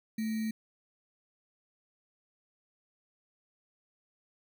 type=tone with sample-and-hold; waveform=sine; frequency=220 Hz; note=A3; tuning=in tune; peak=-30 dBFS; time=0.18-0.51 s; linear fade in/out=5 ms; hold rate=2100 Hz; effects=none